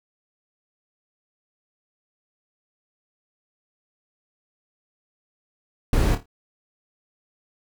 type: noise with echo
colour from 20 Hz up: brown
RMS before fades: -19 dBFS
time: 5.93-6.15 s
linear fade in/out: 2 ms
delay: 27 ms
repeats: 4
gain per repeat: -9 dB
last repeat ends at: 6.258 s
effects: none